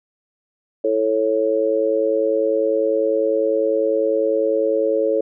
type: chord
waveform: sine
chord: A major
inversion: second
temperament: just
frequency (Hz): 330 / 440 / 550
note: E4 / A4 / C#5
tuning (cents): +2 / 0 / -14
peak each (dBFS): -24 / -19 / -19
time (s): 0.84-5.21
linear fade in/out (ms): 5
effects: none